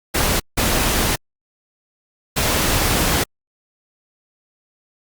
pink noise bursts at uneven times, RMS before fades -18 dBFS, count 3, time 0.14-0.4 / 0.57-1.16 / 2.36-3.24 s, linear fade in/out 10 ms, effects Opus 48 kbps

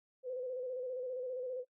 sine tone with vibrato, 506 Hz, B4, 42 cents sharp, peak -37 dBFS, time 0.23-1.65 s, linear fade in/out 50 ms, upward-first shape square, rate 15 Hz, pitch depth 43 cents each way, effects noise-tail reverb RT60 0.1 s tail -26 dB re dry

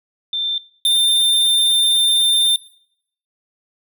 sine / square tone pair in turn, 3571 / 3596 Hz, A7 / A7, +25 / +37 cents, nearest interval unison, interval 12 cents, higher second, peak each -19 / -13 dBFS, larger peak second, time 0.33-0.58 / 0.85-2.56 s, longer second, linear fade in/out 2 ms, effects noise-tail reverb RT60 0.7 s tail -20 dB re dry

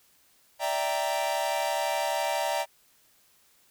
45% pulse chord, E half-diminished seventh, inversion third, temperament equal, 587.3 / 659.3 / 784 / 932.3 Hz, D5 / E5 / G5 / Bb5, 0 / 0 / 0 / 0 cents, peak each -32 dBFS, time 0.59-2.66 s, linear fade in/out 50 ms, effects white hiss -63 dBFS RMS until 3.7 s

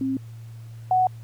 sine tone pair in turn, 266.5 / 741.9 Hz, C4 / F#5, +32 / +4 cents, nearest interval octave + tritone, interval 1772 cents, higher second, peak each -22 / -16 dBFS, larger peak second, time 0.01-0.17 / 0.91-1.07 s, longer neither, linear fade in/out 2 ms, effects added 114 Hz sine -37 dBFS peak until 1.23 s + pink hiss -57 dBFS RMS until 1.23 s

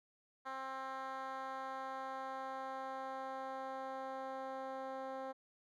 10% pulse tone with band-pass filter sweep, 265.1 Hz, C4, 23 cents sharp, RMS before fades -44 dBFS, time 0.45-5.33 s, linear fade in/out 20 ms, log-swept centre 1100 to 580 Hz, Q 1.3, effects none

